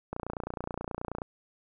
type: click train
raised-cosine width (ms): 1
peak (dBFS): -20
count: 33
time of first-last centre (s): 0.13-1.218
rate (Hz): 29.4
effects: none